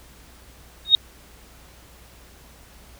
sine tone with exponential growth, 3729 Hz, A#7, in tune, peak -5 dBFS, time 0.85-0.95 s, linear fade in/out 1 ms, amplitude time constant 21 ms, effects added 60 Hz sine -50 dBFS peak until 2.99 s + pink hiss -50 dBFS RMS until 2.99 s

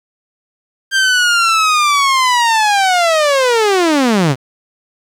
sawtooth linear sweep, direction down, 1590 to 120.2 Hz, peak -6 dBFS, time 0.91-4.36 s, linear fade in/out 50 ms, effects low-pass 8000 Hz 12 dB/octave + 7-bit

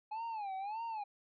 triangle tone with vibrato, 839 Hz, G#5, 17 cents sharp, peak -36 dBFS, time 0.11-1.04 s, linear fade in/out 10 ms, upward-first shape sine, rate 1.7 Hz, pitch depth 170 cents each way, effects resampled to 11025 Hz

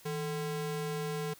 square ring-modulated tone, 300 Hz, D4, 37 cents sharp, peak -31 dBFS, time 0.05-1.34 s, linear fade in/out 10 ms, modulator 139 Hz, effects white hiss -57 dBFS RMS until 1.39 s

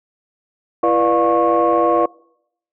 sine tone cluster, 336.7 / 486.3 / 595 / 708 / 1096 Hz, E4 / B4 / D5 / F5 / C#6, +37 / -27 / +22 / +23 / -20 cents, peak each -18 dBFS, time 0.83-2.06 s, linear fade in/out 5 ms, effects noise-tail reverb RT60 0.7 s tail -24 dB re dry + tanh soft clip ceiling -5 dBFS

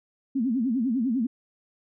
sine tone with vibrato, 245.3 Hz, B3, 12 cents flat, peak -22 dBFS, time 0.35-1.27 s, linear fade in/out 10 ms, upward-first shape sine, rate 10 Hz, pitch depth 210 cents each way, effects none

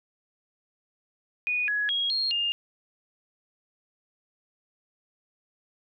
sine tone with pitch steps, 2468 / 1679 / 3290 / 4246 / 2818 Hz, D#7 / G#6 / G#7 / C8 / F7, -15 / +18 / -17 / +25 / +15 cents, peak -24 dBFS, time 1.47-2.52 s, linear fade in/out 0 ms, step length 210 ms, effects none

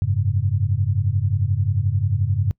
sine chord, F# suspended second, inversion none, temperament equal with one note detuned, 92.5 / 103.83 / 137.95 Hz, F#2 / G#2 / C#3, 0 / 0 / -8 cents, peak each -22 / -20 / -25 dBFS, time 0.02-2.51 s, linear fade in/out 0 ms, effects noise-tail reverb RT60 0.1 s tail -24 dB re dry

